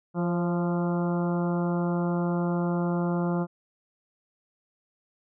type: harmonic tone with a mistuned harmonic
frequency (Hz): 173.4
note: F3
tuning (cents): -12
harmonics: 1 / 2 / 3 / 4 / 5 / 6 / 7 / 8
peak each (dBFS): -25 / -31 / -35 / -37 / -39 / -41 / -42 / -43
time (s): 0.14-3.47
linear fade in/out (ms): 50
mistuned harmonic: 3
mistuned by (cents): +31
effects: none